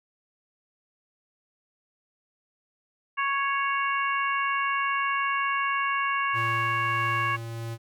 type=harmonic tone; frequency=554.4 Hz; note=C#5; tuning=in tune; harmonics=2 / 3 / 4 / 5; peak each=-26 / -30 / -32 / -34 dBFS; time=3.17-7.37 s; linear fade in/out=20 ms
type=tone with tremolo; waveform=square; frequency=114.9 Hz; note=A#2; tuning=25 cents flat; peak=-32 dBFS; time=6.33-7.78 s; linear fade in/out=50 ms; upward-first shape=sine; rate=1.6 Hz; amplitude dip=25%
effects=none